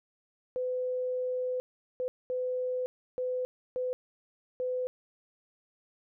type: tone bursts at uneven times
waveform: sine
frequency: 505 Hz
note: B4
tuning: 39 cents sharp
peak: -29 dBFS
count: 6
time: 0.56-1.6 / 2-2.08 / 2.3-2.86 / 3.18-3.45 / 3.76-3.93 / 4.6-4.87 s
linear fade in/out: 0 ms
effects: none